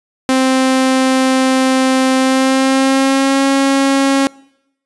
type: tone with pitch glide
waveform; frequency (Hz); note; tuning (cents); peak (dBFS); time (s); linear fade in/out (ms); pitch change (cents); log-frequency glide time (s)
sawtooth; 261.6 to 273; C4 to C#4; 0 to -26; -6; 0.29-4.27; 0; +74; 2.17-3.45
effects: noise-tail reverb RT60 0.8 s tail -24 dB re dry + resampled to 24000 Hz

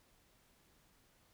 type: silence
effects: pink hiss -70 dBFS RMS until 1.33 s

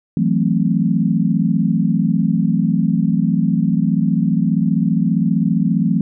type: chord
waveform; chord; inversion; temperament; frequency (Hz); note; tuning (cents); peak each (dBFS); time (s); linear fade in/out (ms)
sine; F# half-diminished seventh; third; equal; 164.81 / 185 / 220 / 261.6; E3 / F#3 / A3 / C4; 0 / 0 / 0 / 0; -18 / -18 / -18 / -22; 0.17-6.01; 2
effects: none

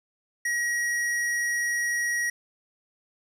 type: tone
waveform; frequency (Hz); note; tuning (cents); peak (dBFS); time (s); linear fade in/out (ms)
square; 1903; A#6; +35; -25; 0.45-2.3; 5
effects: low-pass 12000 Hz 12 dB/octave + 10-bit

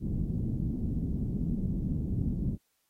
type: low-pass noise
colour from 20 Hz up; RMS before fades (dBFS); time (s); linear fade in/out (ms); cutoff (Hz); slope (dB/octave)
white; -31; 0-2.58; 50; 230; 24
effects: white hiss -75 dBFS RMS until 2.89 s + AAC 48 kbps

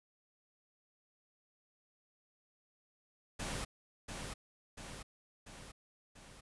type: noise with echo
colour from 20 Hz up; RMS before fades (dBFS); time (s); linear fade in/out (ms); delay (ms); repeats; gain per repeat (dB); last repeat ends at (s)
pink; -40; 3.39-3.65; 10; 690; 4; -4; 6.41
effects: resampled to 24000 Hz

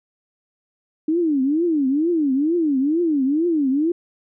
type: tone with vibrato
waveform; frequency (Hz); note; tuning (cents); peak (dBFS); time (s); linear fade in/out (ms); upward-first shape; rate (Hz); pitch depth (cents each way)
sine; 301.9; D4; +48; -16; 1.08-3.92; 5; triangle; 2.2; 290
effects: none

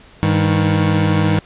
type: tone pair together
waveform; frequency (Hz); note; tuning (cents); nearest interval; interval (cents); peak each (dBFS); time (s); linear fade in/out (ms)
25% pulse; 100.6 / 157.63; G2 / D#3; +45 / +23; minor sixth; 778; -12; 0.23-1.39; 0
effects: pink hiss -45 dBFS RMS until 1.45 s + resampled to 8000 Hz

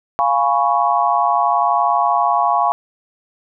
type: chord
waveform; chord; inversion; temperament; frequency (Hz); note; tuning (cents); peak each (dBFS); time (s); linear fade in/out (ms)
sine; C# dominant seventh; first; equal; 698.5 / 830.6 / 987.8 / 1108.7; E#5 / G#5 / B5 / C#6; 0 / 0 / 0 / 0; -18 / -18 / -20 / -18; 0.19-2.72; 0
effects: none

